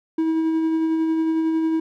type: tone with tremolo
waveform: triangle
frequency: 321.8 Hz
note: E4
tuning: 42 cents flat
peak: -15 dBFS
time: 0.18-1.8 s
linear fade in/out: 5 ms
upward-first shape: sine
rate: 11 Hz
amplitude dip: 25%
effects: none